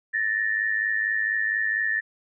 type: tone pair together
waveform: sine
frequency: 1754.7 / 1859 Hz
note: A6 / A#6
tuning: -5 / -5 cents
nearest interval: minor second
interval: 100 cents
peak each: -24 / -26 dBFS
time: 0.13-2.01 s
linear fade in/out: 20 ms
effects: none

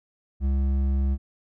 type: tone with hard clipping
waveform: triangle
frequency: 67.6 Hz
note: C#2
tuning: 43 cents flat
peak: -22 dBFS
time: 0.4-1.18 s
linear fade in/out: 50 ms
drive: 11 dB
effects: none

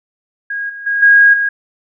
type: tone with level steps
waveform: sine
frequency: 1638 Hz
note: G#6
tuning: 24 cents flat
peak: -18 / -26 / -13 / -4 / -12 dBFS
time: 0.5-1.49 s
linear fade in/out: 5 ms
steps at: 0.69 / 0.86 / 1.02 / 1.33 s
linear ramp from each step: 10 ms
effects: none

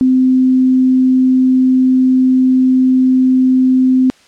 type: tone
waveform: sine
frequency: 257.9 Hz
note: C4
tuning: 25 cents flat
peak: -7 dBFS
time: 0.01-4.1 s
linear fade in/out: 0 ms
effects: white hiss -47 dBFS RMS until 4.27 s + low-pass 6000 Hz 12 dB/octave

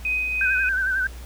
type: tone with tremolo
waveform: sine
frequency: 2507 Hz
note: D#7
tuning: 12 cents sharp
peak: -20 dBFS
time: 0.05-0.69 s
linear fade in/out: 2 ms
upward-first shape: triangle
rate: 3.1 Hz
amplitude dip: 35%
type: tone with vibrato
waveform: sine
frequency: 1539 Hz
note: G6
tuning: 32 cents flat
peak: -20 dBFS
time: 0.41-1.07 s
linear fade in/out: 2 ms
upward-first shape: sine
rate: 11 Hz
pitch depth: 61 cents each way
effects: added 60 Hz sine -35 dBFS peak until 1.25 s + pink hiss -46 dBFS RMS until 1.25 s

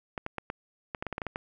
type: clicks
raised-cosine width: 0.5 ms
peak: -18 dBFS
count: 12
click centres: 0.178 / 0.264 / 0.383 / 0.501 / 0.948 / 1.025 / 1.067 / 1.127 / 1.181 / 1.218 / 1.267 / 1.359 s
effects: none

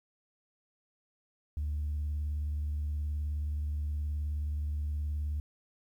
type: tone with vibrato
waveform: sine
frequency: 74.4 Hz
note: D2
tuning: 23 cents sharp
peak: -29 dBFS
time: 1.57-5.4 s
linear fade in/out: 0 ms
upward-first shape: sine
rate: 19 Hz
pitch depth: 37 cents each way
effects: tanh soft clip ceiling -28 dBFS + 11-bit

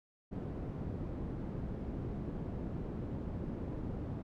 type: low-pass noise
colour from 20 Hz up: white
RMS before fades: -40 dBFS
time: 0.31-4.23 s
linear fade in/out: 20 ms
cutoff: 240 Hz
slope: 12 dB/octave
effects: none

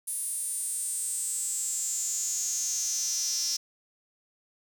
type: tone with high-pass filter sweep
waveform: sawtooth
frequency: 343.7 Hz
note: F4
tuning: 28 cents flat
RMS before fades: -31 dBFS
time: 0.07-3.57 s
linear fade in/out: 10 ms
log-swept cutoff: 10000 to 5500 Hz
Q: 8.4
effects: none

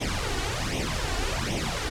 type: noise with flanger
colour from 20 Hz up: pink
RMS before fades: -28 dBFS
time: 0-1.9 s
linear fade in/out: 20 ms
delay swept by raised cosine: 0.33 to 2.73 ms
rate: 1.3 Hz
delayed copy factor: +0.7
effects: low-pass 7000 Hz 12 dB/octave

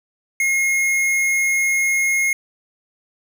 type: tone with hard clipping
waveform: sine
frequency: 2152 Hz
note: C7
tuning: 48 cents sharp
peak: -17 dBFS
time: 0.4-2.33 s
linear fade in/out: 2 ms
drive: 16 dB
effects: none

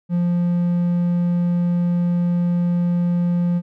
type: tone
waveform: triangle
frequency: 174.61 Hz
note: F3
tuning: in tune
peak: -14 dBFS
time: 0.09-3.62 s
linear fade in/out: 50 ms
effects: none

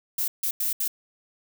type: noise bursts at uneven times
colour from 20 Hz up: violet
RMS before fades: -26 dBFS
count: 4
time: 0.18-0.28 / 0.43-0.51 / 0.6-0.73 / 0.8-0.88 s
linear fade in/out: 5 ms
effects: none

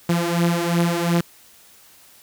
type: beating tone pair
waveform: sawtooth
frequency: 170 / 172.8 Hz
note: F3 / F3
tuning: -46 / -18 cents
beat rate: 2.8 Hz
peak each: -16 / -18 dBFS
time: 0.09-1.21 s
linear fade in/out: 5 ms
effects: white hiss -50 dBFS RMS until 2.22 s

